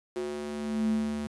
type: tone with high-pass filter sweep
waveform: square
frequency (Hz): 73.42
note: D2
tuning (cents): 0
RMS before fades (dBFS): -31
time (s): 0.16-1.27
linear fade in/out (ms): 0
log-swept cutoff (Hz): 350 to 170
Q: 6.8
effects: resampled to 24000 Hz + 10-bit